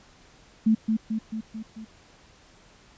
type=tone with echo; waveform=sine; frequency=220 Hz; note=A3; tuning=in tune; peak=-16 dBFS; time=0.66-0.75 s; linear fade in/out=10 ms; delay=220 ms; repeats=5; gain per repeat=-4 dB; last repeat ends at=1.85 s; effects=pink hiss -55 dBFS RMS until 2.97 s + resampled to 16000 Hz